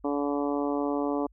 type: harmonic tone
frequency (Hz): 143.7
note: D3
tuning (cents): -37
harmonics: 2 / 3 / 4 / 5 / 6 / 7 / 8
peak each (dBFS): -28 / -32 / -34 / -36 / -38 / -39 / -40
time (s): 0.04-1.27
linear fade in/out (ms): 10
effects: added 50 Hz sine -55 dBFS peak until 1.32 s